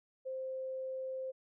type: tone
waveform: sine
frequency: 523.3 Hz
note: C5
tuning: in tune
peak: -37 dBFS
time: 0.25-1.32 s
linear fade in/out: 20 ms
effects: none